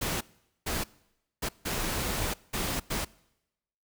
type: noise bursts at uneven times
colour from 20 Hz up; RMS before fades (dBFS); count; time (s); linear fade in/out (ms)
pink; -31; 6; 0.01-0.21 / 0.66-0.84 / 1.42-1.49 / 1.65-2.34 / 2.53-2.8 / 2.9-3.05; 10
effects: noise-tail reverb RT60 0.9 s tail -23 dB re dry